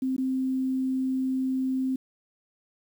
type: tone with dropouts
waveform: sine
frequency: 261.3 Hz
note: C4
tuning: 2 cents flat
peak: -24 dBFS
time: 0.02-1.96 s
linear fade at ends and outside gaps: 5 ms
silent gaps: 0.165-0.18 s
effects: 9-bit